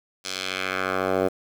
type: tone with band-pass filter sweep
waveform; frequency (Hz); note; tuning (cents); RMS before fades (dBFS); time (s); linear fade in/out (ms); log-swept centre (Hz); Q
10% pulse; 93.9; F#2; +26; -26; 0.24-1.29; 20; 5400 to 530; 1.3
effects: 7-bit